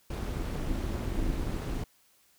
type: noise with amplitude modulation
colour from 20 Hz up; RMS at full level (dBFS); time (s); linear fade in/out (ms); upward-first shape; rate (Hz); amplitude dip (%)
brown; -29; 0.1-1.84; 5; sine; 294; 65
effects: white hiss -65 dBFS RMS until 2.38 s